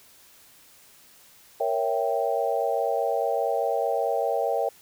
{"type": "chord", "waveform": "sine", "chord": "A# diminished seventh", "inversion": "none", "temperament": "equal", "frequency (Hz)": [466.2, 554.4, 659.3, 784], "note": ["A#4", "C#5", "E5", "G5"], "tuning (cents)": [0, 0, 0, 0], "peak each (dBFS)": -28, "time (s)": [1.6, 4.69], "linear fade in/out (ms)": 5, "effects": ["white hiss -54 dBFS RMS until 4.81 s"]}